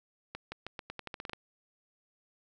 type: accelerating click train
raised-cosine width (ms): 0.3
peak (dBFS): -23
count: 12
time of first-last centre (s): 0.35-1.333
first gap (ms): 170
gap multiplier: 0.86
effects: none